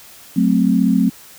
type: chord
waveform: sine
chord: F# diminished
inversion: none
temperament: equal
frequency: 185 / 220 / 261.6 Hz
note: F#3 / A3 / C4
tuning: 0 / 0 / 0 cents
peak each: -16 dBFS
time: 0.36-1.1 s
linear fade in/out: 10 ms
effects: white hiss -42 dBFS RMS until 1.38 s